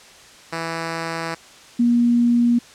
5% pulse / sine tone pair in turn, 164.81 / 238.5 Hz, E3 / A#3, 0 / +40 cents, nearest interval tritone, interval 640 cents, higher second, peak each -13 dBFS, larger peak neither, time 0.52-1.35 / 1.79-2.59 s, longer first, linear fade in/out 10 ms, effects white hiss -45 dBFS RMS until 2.74 s + low-pass 7000 Hz 12 dB/octave

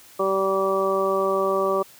harmonic tone, 192.9 Hz, G3, 28 cents flat, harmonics 1 / 2 / 3 / 4 / 5 / 6, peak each -34 / -23 / -24 / -34 / -32 / -25 dBFS, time 0.19-1.83 s, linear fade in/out 10 ms, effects white hiss -49 dBFS RMS until 1.99 s + high-pass 60 Hz 12 dB/octave

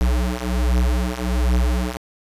square beating tone pair, 60.5 / 61.8 Hz, B1 / B1, -35 / +2 cents, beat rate 1.3 Hz, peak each -22 / -20 dBFS, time 0.01-1.97 s, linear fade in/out 0 ms, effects resampled to 32000 Hz

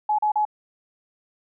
sine tone bursts, 847 Hz, G#5, 34 cents sharp, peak -18 dBFS, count 3, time 0.09-0.452 s, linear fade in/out 5 ms, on 96 ms, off 37 ms, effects none

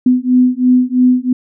sine beating tone pair, 250 / 253 Hz, B3 / B3, +21 / +42 cents, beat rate 3 Hz, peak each -11 dBFS, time 0.06-1.33 s, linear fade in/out 5 ms, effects none

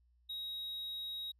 triangle tone, 3800 Hz, A#7, 33 cents sharp, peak -38 dBFS, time 0.29-1.32 s, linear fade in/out 10 ms, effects added 60 Hz sine -67 dBFS peak until 1.39 s

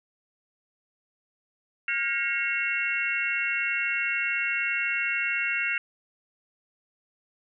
sine tone cluster, 1418 / 1623 / 1896 / 2184 / 2733 Hz, F6 / G#6 / A#6 / C#7 / F7, +26 / -40 / +29 / -26 / -38 cents, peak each -33 / -34 / -34 / -29 / -29 dBFS, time 1.88-5.78 s, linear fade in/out 2 ms, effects none

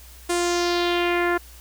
sawtooth tone with low-pass filter sweep, 349.2 Hz, F4, in tune, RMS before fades -22 dBFS, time 0.29-1.38 s, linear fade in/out 10 ms, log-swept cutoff 9400 to 1600 Hz, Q 2.6, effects added 60 Hz sine -44 dBFS peak until 1.6 s + white hiss -48 dBFS RMS until 1.6 s

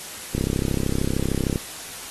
click train, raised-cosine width 3 ms, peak -10 dBFS, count 41, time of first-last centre 0.35-1.558 s, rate 33.1 Hz, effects white hiss -36 dBFS RMS until 2.1 s + AAC 32 kbps

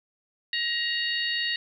harmonic tone with a mistuned harmonic, 944 Hz, A#5, 22 cents sharp, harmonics 2 / 3 / 4 / 5, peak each -29 / -31 / -32 / -33 dBFS, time 0.53-1.56 s, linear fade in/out 2 ms, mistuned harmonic 5, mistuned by -120 cents, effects 10-bit

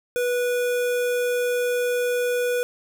square tone with notch filter, 490 Hz, B4, 14 cents flat, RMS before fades -23 dBFS, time 0.16-2.63 s, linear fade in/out 0 ms, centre 4600 Hz, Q 1.9, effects none

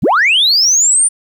sine linear sweep, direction up, 67.3 to 9300 Hz, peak -6 dBFS, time 0.02-1.09 s, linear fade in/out 20 ms, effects tanh soft clip ceiling -5 dBFS + 8-bit

